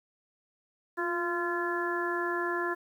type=harmonic tone with a mistuned harmonic; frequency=344.2 Hz; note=F4; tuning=25 cents flat; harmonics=1 / 2 / 3 / 4 / 5; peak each=-32 / -39 / -35 / -37 / -34 dBFS; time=0.97-2.75 s; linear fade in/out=20 ms; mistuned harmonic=1; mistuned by=+32 cents; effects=10-bit